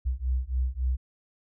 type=beating tone pair; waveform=sine; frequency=61.8 / 65.4 Hz; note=B1 / C2; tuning=+2 / 0 cents; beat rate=3.6 Hz; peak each=-28 dBFS; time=0.05-0.97 s; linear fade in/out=20 ms; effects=none